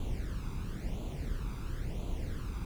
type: noise with flanger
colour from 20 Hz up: brown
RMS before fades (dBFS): -36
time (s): 0-2.65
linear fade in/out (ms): 2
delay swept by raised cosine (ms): 0.28 to 0.83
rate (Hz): 0.97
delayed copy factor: +0.7
effects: none